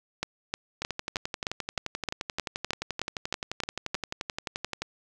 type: two click trains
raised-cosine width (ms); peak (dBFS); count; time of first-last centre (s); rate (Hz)
0.2; -14 / -11; 47 / 13; 0.82-4.82 / 0.23-3.945; 11.5 / 3.23
effects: none